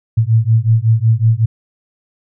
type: beating tone pair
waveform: sine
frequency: 110 / 115.4 Hz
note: A2 / A#2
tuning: 0 / -17 cents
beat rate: 5.4 Hz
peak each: -12 dBFS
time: 0.17-1.46 s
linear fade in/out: 10 ms
effects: none